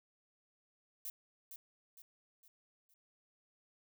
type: noise with echo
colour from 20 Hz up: violet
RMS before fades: -43 dBFS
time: 1.05-1.1 s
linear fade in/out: 2 ms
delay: 460 ms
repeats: 4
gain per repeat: -7 dB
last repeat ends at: 2.94 s
effects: none